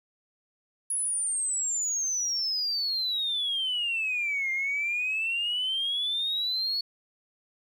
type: exponential two-way sweep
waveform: sine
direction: down then up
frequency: 10548 to 2103 to 4419 Hz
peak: -25 dBFS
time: 0.9-6.81 s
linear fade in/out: 5 ms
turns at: 4.51 s
effects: tanh soft clip ceiling -22 dBFS + 10-bit